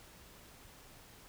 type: silence
effects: pink hiss -57 dBFS RMS until 1.28 s